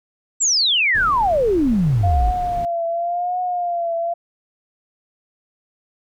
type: exponential sweep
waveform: sine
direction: down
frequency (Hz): 7800 to 46.38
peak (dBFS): -14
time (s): 0.4-2.32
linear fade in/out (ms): 20
type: noise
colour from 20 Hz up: brown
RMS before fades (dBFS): -30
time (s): 0.95-2.65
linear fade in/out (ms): 0
type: tone with vibrato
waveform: sine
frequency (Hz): 698.5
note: F5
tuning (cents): 0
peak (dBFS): -19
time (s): 2.03-4.14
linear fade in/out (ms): 10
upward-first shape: triangle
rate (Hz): 0.91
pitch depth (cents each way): 77
effects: none